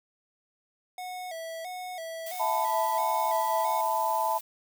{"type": "tone with vibrato", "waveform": "square", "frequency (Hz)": 692, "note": "F5", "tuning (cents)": -16, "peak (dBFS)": -36, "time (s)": [0.98, 3.81], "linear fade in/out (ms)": 2, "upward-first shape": "square", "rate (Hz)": 1.5, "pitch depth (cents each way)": 96}
{"type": "noise", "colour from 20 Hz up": "blue", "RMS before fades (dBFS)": -41, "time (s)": [2.26, 4.41], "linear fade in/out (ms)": 5}
{"type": "chord", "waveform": "sine", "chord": "E suspended fourth", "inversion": "none", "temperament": "equal with one note detuned", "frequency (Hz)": [659.3, 880, 999.8], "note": ["E5", "A5", "B5"], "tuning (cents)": [0, 0, 21], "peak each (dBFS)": [-31, -27, -30], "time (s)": [2.39, 4.39], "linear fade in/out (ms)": 20}
{"effects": []}